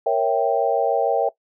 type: chord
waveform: sine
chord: A# diminished seventh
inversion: none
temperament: equal with one note detuned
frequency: 466.2 / 552.4 / 659.3 / 784 Hz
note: A#4 / C#5 / E5 / G5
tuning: 0 / -6 / 0 / 0 cents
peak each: -22 dBFS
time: 0.06-1.29 s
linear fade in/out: 5 ms
effects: noise-tail reverb RT60 0.1 s tail -19 dB re dry